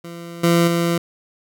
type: tone with level steps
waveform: 20% pulse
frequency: 170 Hz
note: F3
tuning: 46 cents flat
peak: -27 / -8 / -12 dBFS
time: 0.04-0.98 s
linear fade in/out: 5 ms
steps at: 0.43 / 0.67 s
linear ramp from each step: 10 ms
effects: none